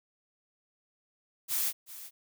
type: noise with echo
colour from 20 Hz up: blue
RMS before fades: -30 dBFS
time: 1.48-1.73 s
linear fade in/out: 50 ms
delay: 380 ms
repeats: 1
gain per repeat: -15 dB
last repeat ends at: 2.11 s
effects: none